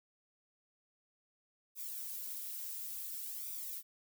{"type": "noise with flanger", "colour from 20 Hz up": "violet", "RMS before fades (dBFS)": -43, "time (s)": [1.75, 3.83], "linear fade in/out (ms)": 50, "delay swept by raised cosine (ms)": [0.83, 3.73], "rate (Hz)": 0.57, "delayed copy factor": 1, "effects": []}